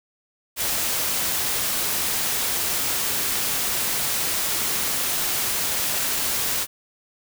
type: noise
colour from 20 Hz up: white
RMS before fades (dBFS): -24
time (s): 0.56-6.67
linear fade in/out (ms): 50
effects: none